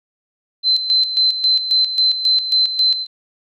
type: tone with tremolo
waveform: sine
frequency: 4072 Hz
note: C8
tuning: 48 cents flat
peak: -11 dBFS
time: 0.63-3.07 s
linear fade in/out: 50 ms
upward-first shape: square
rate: 3.7 Hz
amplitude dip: 65%
effects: none